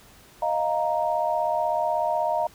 sine chord, Eb suspended second, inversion none, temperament equal, 622.3 / 698.5 / 932.3 Hz, Eb5 / F5 / Bb5, 0 / 0 / 0 cents, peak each -26 dBFS, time 0.42-2.47 s, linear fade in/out 5 ms, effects pink hiss -52 dBFS RMS until 2.54 s

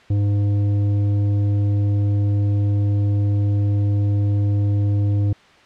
triangle tone with tanh clipping, 101.8 Hz, G#2, 34 cents flat, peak -17 dBFS, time 0.1-5.33 s, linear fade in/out 5 ms, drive 13 dB, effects white hiss -49 dBFS RMS until 5.65 s + low-pass 3000 Hz 12 dB/octave

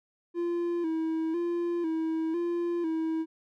triangle tone with vibrato, 333.2 Hz, E4, 19 cents sharp, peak -25 dBFS, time 0.34-3.26 s, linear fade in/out 50 ms, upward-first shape square, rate 1 Hz, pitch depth 60 cents each way, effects none

